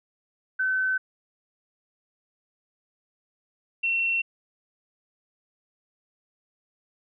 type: tone pair in turn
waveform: sine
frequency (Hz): 1524 / 2715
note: G6 / F7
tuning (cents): -49 / -50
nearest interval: minor seventh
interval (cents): 999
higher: second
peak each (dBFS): -22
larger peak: neither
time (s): 0.59-0.98 / 3.83-4.22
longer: neither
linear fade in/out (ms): 10
effects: none